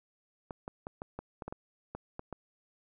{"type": "clicks", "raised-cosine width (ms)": 1, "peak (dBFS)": -25, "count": 11, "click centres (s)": [0.508, 0.679, 0.869, 1.019, 1.19, 1.422, 1.48, 1.525, 1.95, 2.194, 2.327], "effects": []}